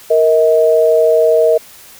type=tone pair together; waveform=sine; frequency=466.2 / 636.4 Hz; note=A#4 / D#5; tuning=0 / +39 cents; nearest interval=perfect fourth; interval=539 cents; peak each=-10 dBFS; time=0.1-1.58 s; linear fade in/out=10 ms; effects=white hiss -39 dBFS RMS until 1.99 s